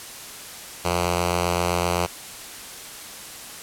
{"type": "tone with notch filter", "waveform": "5% pulse", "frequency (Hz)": 87.7, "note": "F2", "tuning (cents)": 8, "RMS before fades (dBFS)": -23, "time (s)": [0.84, 2.07], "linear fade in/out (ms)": 20, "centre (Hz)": 260, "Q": 1.6, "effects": ["white hiss -38 dBFS RMS until 3.62 s", "low-pass 12000 Hz 12 dB/octave"]}